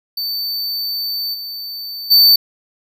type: tone with level steps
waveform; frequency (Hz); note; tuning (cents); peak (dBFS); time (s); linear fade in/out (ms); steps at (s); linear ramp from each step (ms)
square; 4552; C#8; +45; -20 / -26 / -7; 0.17-2.36; 5; 1.33 / 2.1; 20
effects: none